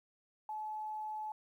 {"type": "tone", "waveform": "sine", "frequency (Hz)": 859, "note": "A5", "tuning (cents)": -42, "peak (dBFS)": -38, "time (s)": [0.49, 1.32], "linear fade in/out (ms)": 2, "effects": ["12-bit"]}